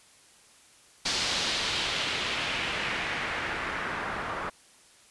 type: noise with low-pass filter sweep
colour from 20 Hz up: white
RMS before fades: -31 dBFS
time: 1.05-4.5 s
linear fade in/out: 10 ms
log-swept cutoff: 4900 to 1300 Hz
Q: 1.6
effects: white hiss -57 dBFS RMS until 5.1 s + resampled to 24000 Hz